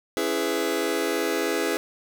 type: chord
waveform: sawtooth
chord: C# minor seventh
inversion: none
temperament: just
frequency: 277.2 / 332.6 / 415.8 / 498.9 Hz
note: C#4 / E4 / G#4 / B4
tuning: 0 / +16 / +2 / +17 cents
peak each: -28 / -24 / -23 / -25 dBFS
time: 0.17-1.77 s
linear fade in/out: 0 ms
effects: none